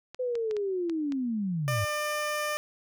clicks, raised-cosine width 0.2 ms, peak -25 dBFS, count 6, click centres 0.146 / 0.354 / 0.511 / 0.567 / 0.897 / 1.122 s
sine linear sweep, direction down, 512 to 94.5 Hz, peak -27 dBFS, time 0.19-1.85 s, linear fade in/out 10 ms
15% pulse tone, 599 Hz, D5, 34 cents sharp, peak -22 dBFS, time 1.68-2.57 s, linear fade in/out 0 ms
effects none

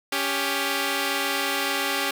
5% pulse tone pair together, 279.3 / 395.4 Hz, C#4 / G4, +13 / +15 cents, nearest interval tritone, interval 602 cents, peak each -15 dBFS, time 0.12-2.11 s, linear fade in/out 5 ms, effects none

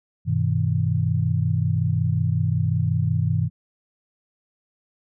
sine chord, G augmented, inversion none, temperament equal with one note detuned, 98 / 123.47 / 159.11 Hz, G2 / B2 / D#3, 0 / 0 / +39 cents, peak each -23 dBFS, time 0.25-3.5 s, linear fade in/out 50 ms, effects none

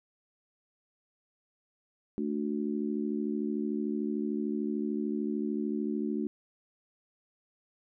harmonic tone, 73.42 Hz, D2, in tune, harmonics 3 / 4 / 5, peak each -32 / -34 / -36 dBFS, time 2.18-6.27 s, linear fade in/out 0 ms, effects none

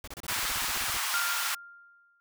pink noise bursts, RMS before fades -41 dBFS, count 15, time 0.04-0.971 s, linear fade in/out 2 ms, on 35 ms, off 29 ms
pink high-pass noise, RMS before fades -31 dBFS, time 0.28-1.55 s, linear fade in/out 5 ms, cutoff 950 Hz, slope 24 dB/octave
sine tone with exponential decay, 1396.9 Hz, F6, in tune, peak -26 dBFS, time 1.14-2.2 s, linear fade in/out 0 ms, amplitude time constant 230 ms
effects none

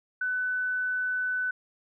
sine tone, 1500 Hz, F#6, 23 cents sharp, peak -26 dBFS, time 0.21-1.51 s, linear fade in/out 5 ms, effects none

